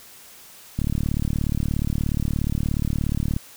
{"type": "click train", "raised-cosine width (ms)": 5, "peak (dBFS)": -11, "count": 96, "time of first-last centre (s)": [0.79, 3.365], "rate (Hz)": 36.9, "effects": ["white hiss -46 dBFS RMS until 3.56 s"]}